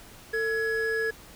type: tone pair together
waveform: triangle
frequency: 447.8 / 1683 Hz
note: A4 / G#6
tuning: +30 / +23 cents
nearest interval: octave + major seventh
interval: 2293 cents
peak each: -26 / -26 dBFS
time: 0.33-1.11 s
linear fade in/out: 10 ms
effects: pink hiss -49 dBFS RMS until 1.35 s